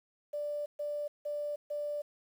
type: tone bursts at uneven times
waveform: sine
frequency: 588 Hz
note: D5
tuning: 2 cents sharp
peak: -33 dBFS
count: 4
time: 0.33-0.66 / 0.79-1.08 / 1.25-1.56 / 1.7-2.02 s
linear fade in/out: 10 ms
effects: 10-bit